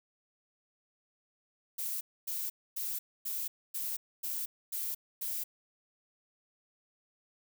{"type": "noise bursts", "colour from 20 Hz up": "violet", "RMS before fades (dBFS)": -36, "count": 8, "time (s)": [1.78, 5.44], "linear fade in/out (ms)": 10, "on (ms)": 230, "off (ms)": 260, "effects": []}